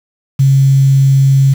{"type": "tone with quantisation", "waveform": "sine", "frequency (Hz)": 135.9, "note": "C#3", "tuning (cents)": -34, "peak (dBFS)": -5, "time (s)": [0.39, 1.54], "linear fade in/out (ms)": 10, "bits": 5, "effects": []}